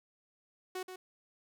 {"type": "tone with echo", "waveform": "sawtooth", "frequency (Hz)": 370, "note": "F#4", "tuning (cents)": 0, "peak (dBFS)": -33, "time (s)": [0.75, 0.83], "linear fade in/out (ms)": 5, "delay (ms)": 130, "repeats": 1, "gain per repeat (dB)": -7, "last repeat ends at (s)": 0.96, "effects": ["12-bit"]}